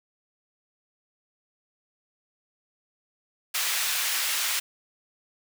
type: high-pass noise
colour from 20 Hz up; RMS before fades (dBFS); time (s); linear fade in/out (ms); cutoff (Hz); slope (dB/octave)
pink; -27; 3.54-4.6; 10; 1800; 12
effects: none